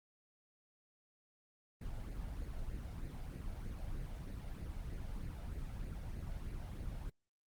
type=noise with flanger; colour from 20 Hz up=brown; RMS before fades=-43 dBFS; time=1.81-7.1 s; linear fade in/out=5 ms; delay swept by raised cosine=0.44 to 1.42 ms; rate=3.2 Hz; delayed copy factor=+0.55; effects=Opus 24 kbps